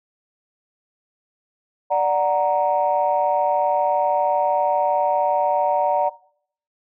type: chord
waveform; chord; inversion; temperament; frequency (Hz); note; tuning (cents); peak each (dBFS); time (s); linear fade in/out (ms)
sine; D augmented; none; equal; 587.3 / 740 / 932.3; D5 / F#5 / A#5; 0 / 0 / 0; -20; 1.9-6.1; 20
effects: noise-tail reverb RT60 0.6 s tail -20 dB re dry + tanh soft clip ceiling -8 dBFS